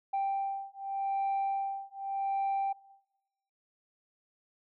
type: beating tone pair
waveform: sine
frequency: 785 / 785.85 Hz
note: G5 / G5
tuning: +2 / +4 cents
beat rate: 0.85 Hz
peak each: -32 / -32 dBFS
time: 0.13-2.73 s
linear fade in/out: 10 ms
effects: noise-tail reverb RT60 1.0 s tail -22 dB re dry + tanh soft clip ceiling -26 dBFS